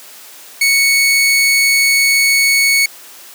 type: tone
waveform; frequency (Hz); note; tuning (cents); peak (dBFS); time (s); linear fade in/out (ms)
sawtooth; 2217; C#7; 0; -6; 0.61-2.86; 5
effects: white hiss -37 dBFS RMS until 3.34 s + high-pass 300 Hz 12 dB/octave